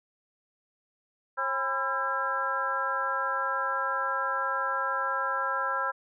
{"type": "harmonic tone with a mistuned harmonic", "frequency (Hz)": 269.7, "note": "C#4", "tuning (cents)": -47, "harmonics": [2, 3, 4, 5, 6], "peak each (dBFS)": [-36, -38, -32, -30, -33], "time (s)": [1.37, 5.92], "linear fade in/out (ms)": 20, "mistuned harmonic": 4, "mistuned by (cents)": -120, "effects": []}